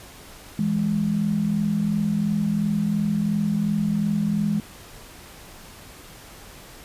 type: tone pair together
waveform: sine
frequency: 164.85 / 207.7 Hz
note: E3 / G#3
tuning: 0 / 0 cents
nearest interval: major third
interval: 400 cents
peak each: -25 / -21 dBFS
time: 0.59-4.6 s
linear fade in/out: 2 ms
effects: pink hiss -44 dBFS RMS until 6.84 s + resampled to 32000 Hz